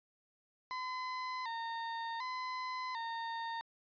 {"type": "tone with vibrato", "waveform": "35% pulse", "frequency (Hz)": 966, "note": "B5", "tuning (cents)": -39, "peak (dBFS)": -36, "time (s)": [0.71, 3.61], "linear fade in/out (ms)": 0, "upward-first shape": "square", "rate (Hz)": 0.67, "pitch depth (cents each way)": 90, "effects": ["resampled to 11025 Hz"]}